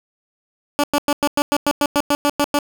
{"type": "tone bursts", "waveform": "15% pulse", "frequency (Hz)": 289.5, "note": "D4", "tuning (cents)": -25, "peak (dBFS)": -8, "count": 13, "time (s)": [0.79, 2.588], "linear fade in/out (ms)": 0, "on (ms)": 46, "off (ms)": 100, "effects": []}